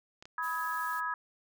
clicks, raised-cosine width 0.2 ms, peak -31 / -30 dBFS, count 2, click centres 0.225 / 0.255 s
sine chord, G# minor, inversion first, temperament equal with one note detuned, 987.8 / 1271.4 / 1661.2 Hz, B5 / D#6 / G#6, 0 / +37 / 0 cents, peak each -36 / -35 / -36 dBFS, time 0.38-1.14 s, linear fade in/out 2 ms
blue noise, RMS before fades -49 dBFS, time 0.42-1.01 s, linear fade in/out 20 ms
effects none

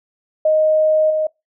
sine tone with level steps, 622.3 Hz, D#5, in tune, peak -11 / -15 dBFS, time 0.45-1.27 s, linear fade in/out 5 ms, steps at 1.1 s, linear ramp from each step 5 ms, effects noise-tail reverb RT60 0.2 s tail -24 dB re dry

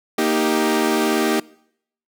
sawtooth chord, Eb major, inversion second, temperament equal, 233.1 / 311.1 / 392 Hz, Bb3 / Eb4 / G4, 0 / 0 / 0 cents, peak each -18 / -17 / -17 dBFS, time 0.18-1.4 s, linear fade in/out 5 ms, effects noise-tail reverb RT60 0.7 s tail -23 dB re dry

